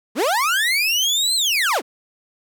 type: linear two-way sweep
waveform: 30% pulse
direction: up then down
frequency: 185 to 4211 to 185 Hz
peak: -14 dBFS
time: 0.15-1.82 s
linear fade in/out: 50 ms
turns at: 1.35 s
effects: none